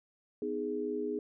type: chord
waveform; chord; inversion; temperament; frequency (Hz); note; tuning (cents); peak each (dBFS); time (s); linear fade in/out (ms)
sine; G# minor; first; equal with one note detuned; 250.5 / 311.1 / 415.3; B3 / D#4 / G#4; +25 / 0 / 0; -39 / -38 / -34; 0.42-1.19; 2
effects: none